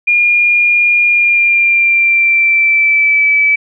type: tone with pitch glide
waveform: sine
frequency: 2419 to 2302 Hz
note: D#7 to D7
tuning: -49 to -35 cents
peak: -7 dBFS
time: 0.07-3.56 s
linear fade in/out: 10 ms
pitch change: -86 cents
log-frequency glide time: 1.06-3.28 s
effects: none